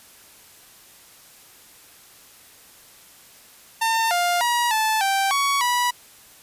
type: tone with pitch steps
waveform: sawtooth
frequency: 903 / 703 / 958 / 874 / 782 / 1120 / 977 Hz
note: A5 / F5 / A#5 / A5 / G5 / C#6 / B5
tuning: +45 / +11 / +47 / -12 / -4 / +18 / -19 cents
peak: -15 dBFS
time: 3.81-5.91 s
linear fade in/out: 10 ms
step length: 300 ms
effects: white hiss -49 dBFS RMS until 6.42 s + resampled to 32000 Hz